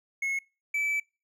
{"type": "tone pair in turn", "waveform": "triangle", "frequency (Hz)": [2179, 2309], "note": ["C#7", "D7"], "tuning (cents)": [-30, -30], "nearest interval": "minor second", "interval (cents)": 100, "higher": "second", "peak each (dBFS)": [-25, -24], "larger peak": "second", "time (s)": [[0.22, 0.39], [0.74, 1]], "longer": "second", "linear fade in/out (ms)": 5, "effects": ["noise-tail reverb RT60 0.3 s tail -25 dB re dry"]}